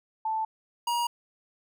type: tone pair in turn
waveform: sine / square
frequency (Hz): 880 / 950.8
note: A5 / A#5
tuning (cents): 0 / +34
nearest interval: minor second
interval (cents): 134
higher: second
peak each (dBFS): -26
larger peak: neither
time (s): 0.25-0.45 / 0.87-1.07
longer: neither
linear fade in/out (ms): 5
effects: none